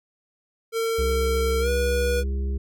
square tone with pitch glide, 453.9 to 483.7 Hz, A#4 to B4, -46 to -36 cents, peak -23 dBFS, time 0.72-2.24 s, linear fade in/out 50 ms, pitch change +110 cents, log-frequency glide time 1.6-1.69 s
harmonic tone, 67.1 Hz, C2, 44 cents sharp, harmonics 1 / 3 / 5 / 6, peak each -23 / -37 / -43 / -39 dBFS, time 0.98-2.58 s, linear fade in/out 10 ms
effects none

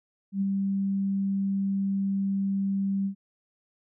sine tone with ADSR envelope, 196 Hz, G3, in tune, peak -22 dBFS, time 0.32-3.15 s, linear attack 92 ms, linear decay 23 ms, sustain -2 dB, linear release 93 ms, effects none

